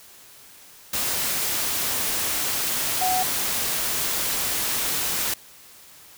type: tone in noise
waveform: sine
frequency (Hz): 741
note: F#5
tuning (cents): +2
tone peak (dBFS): -21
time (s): 3.01-3.23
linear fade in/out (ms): 5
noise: white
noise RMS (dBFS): -25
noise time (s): 0.93-5.34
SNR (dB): +1
effects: white hiss -48 dBFS RMS until 6.17 s